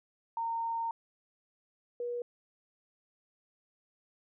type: tone pair in turn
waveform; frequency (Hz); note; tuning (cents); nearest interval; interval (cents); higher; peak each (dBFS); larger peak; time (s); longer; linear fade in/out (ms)
sine; 918 / 482; A#5 / B4; -27 / -42; major seventh; 1115; first; -31 / -33; first; 0.37-0.91 / 2-2.22; first; 2
effects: none